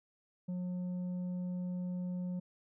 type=tone with tanh clipping; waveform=sine; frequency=180 Hz; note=F#3; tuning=47 cents flat; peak=-36 dBFS; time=0.48-2.4 s; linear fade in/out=10 ms; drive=5 dB; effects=none